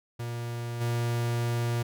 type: tone with level steps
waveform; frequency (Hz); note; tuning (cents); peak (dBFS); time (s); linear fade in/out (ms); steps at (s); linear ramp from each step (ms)
45% pulse; 118.5; A#2; +29; -32 / -26; 0.19-1.83; 10; 0.8; 20
effects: none